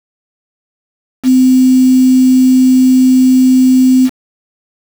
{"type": "tone with quantisation", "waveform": "sine", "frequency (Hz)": 257.3, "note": "C4", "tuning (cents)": -29, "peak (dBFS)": -4, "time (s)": [1.23, 4.1], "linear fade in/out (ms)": 50, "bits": 4, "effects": []}